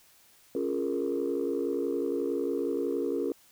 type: chord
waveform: sine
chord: Bb minor seventh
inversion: first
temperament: equal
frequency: 277.2 / 349.2 / 415.3 / 466.2 Hz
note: Db4 / F4 / Ab4 / Bb4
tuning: 0 / 0 / 0 / 0 cents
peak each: -32 dBFS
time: 0.55-3.32 s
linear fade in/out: 2 ms
effects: tanh soft clip ceiling -20 dBFS + white hiss -60 dBFS RMS until 3.51 s